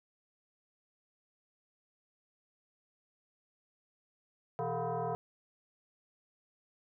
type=tone with frequency modulation; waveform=sine; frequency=123.47 Hz; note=B2; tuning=in tune; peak=-32 dBFS; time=4.59-5.15 s; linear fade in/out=0 ms; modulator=287 Hz; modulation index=3.1; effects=none